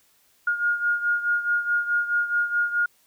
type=beating tone pair; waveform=sine; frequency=1424 / 1428.7 Hz; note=F6 / F6; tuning=+33 / +39 cents; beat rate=4.7 Hz; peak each=-22 / -27 dBFS; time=0.47-2.86 s; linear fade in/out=5 ms; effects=white hiss -62 dBFS RMS until 3.06 s